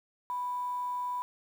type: tone with quantisation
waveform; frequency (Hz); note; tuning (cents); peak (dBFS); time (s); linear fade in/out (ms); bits
sine; 987.8; B5; 0; -31; 0.3-1.22; 0; 9
effects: none